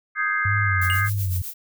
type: chord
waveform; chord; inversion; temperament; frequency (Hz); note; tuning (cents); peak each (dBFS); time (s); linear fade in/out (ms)
sine; Ab major seventh; second; equal; 1244.5 / 1568 / 1661.2 / 2093; Eb6 / G6 / Ab6 / C7; 0 / 0 / 0 / 0; -26; 0.15-1.1; 50
type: tone with vibrato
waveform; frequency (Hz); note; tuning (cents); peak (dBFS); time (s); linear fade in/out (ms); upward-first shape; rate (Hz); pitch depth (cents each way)
sine; 96.6; G2; -25; -21; 0.45-1.42; 5; sine; 1.9; 110
type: noise with tremolo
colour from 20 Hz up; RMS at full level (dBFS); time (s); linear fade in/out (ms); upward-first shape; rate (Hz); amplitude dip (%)
violet; -31; 0.81-1.54; 10; sine; 7.9; 70
type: tone with exponential decay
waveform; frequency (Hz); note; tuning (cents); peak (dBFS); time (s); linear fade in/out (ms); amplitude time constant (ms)
square; 2853; F7; +36; -22; 0.9-1.04; 0; 29
effects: none